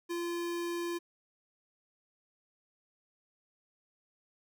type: tone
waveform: square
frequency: 344.1 Hz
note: F4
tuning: 26 cents flat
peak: -34 dBFS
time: 0.09-0.99 s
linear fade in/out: 20 ms
effects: none